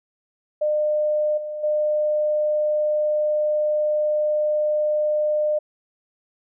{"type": "tone with level steps", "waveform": "sine", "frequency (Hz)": 604, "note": "D5", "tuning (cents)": 48, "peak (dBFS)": [-18, -27, -18], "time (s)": [0.61, 5.59], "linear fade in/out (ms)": 10, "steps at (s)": [1.37, 1.63], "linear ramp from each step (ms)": 10, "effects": []}